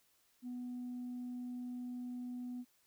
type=tone; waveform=sine; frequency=246.9 Hz; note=B3; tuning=in tune; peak=-39 dBFS; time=0.42-2.65 s; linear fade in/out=50 ms; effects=tanh soft clip ceiling -38 dBFS + white hiss -73 dBFS RMS until 2.86 s